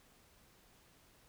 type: silence
effects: pink hiss -66 dBFS RMS until 1.28 s

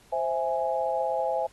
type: chord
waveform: sine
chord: C augmented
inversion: none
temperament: equal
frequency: 523.3 / 659.3 / 830.6 Hz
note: C5 / E5 / G#5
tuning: 0 / 0 / 0 cents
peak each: -29 dBFS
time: 0.12-1.47 s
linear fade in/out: 10 ms
effects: pink hiss -58 dBFS RMS until 1.52 s + AAC 32 kbps

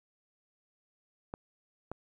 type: clicks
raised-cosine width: 1 ms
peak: -24 dBFS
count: 2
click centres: 1.339 / 1.916 s
effects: 11-bit

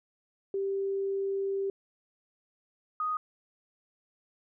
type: tone pair in turn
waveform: sine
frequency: 392 / 1244.5 Hz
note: G4 / D#6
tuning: 0 / 0 cents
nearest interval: octave + minor sixth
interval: 2000 cents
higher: second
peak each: -28 dBFS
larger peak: neither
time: 0.54-1.7 / 3-3.17 s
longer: first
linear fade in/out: 2 ms
effects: none

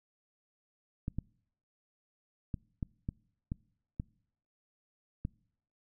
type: clicks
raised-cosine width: 5 ms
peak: -22 dBFS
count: 8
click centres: 1.081 / 1.186 / 2.542 / 2.828 / 3.089 / 3.519 / 3.999 / 5.251 s
effects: noise-tail reverb RT60 0.7 s tail -26 dB re dry

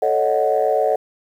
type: chord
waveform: sine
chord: D# half-diminished seventh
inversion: second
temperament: equal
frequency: 440 / 554.4 / 622.3 / 740 Hz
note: A4 / C#5 / D#5 / F#5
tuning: 0 / 0 / 0 / 0 cents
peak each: -20 dBFS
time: 0.02-0.96 s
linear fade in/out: 5 ms
effects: tanh soft clip ceiling -6 dBFS + 8-bit

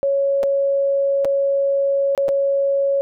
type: tone with dropouts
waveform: sine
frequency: 554.4 Hz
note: C#5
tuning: in tune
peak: -15 dBFS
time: 0.03-3.01 s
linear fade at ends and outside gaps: 0 ms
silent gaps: 0.431-0.436 / 1.247-1.253 / 2.15-2.177 / 2.283-2.289 s
effects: none

